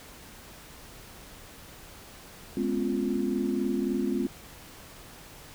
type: chord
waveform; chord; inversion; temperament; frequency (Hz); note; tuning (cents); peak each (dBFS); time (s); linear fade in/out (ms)
sine; C# dominant seventh; second; equal with one note detuned; 207.7 / 246.9 / 270.7 / 349.2; G#3 / B3 / C#4 / E#4; 0 / 0 / -41 / 0; -31; 2.57-4.27; 2
effects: pink hiss -48 dBFS RMS until 5.54 s